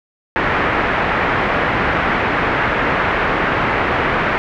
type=low-pass noise; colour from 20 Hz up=white; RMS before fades=-17 dBFS; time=0.36-4.38 s; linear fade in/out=0 ms; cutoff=2000 Hz; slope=24 dB/octave; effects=none